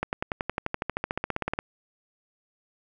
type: accelerating click train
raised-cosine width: 0.5 ms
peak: -12 dBFS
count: 22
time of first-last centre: 0.03-1.589 s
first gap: 99 ms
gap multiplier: 0.97
effects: none